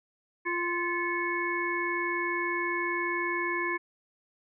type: harmonic tone with a mistuned harmonic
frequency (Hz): 346.8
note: F4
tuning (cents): -12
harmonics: 1 / 3 / 5 / 6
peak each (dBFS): -33 / -33 / -33 / -33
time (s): 0.45-3.78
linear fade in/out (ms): 20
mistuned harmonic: 6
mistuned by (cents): +96
effects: none